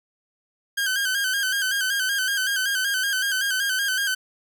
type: tone with vibrato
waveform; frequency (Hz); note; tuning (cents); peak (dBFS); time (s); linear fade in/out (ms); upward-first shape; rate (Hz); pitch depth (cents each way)
sawtooth; 1568; G6; 0; -18; 0.77-4.15; 10; square; 5.3; 54
effects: none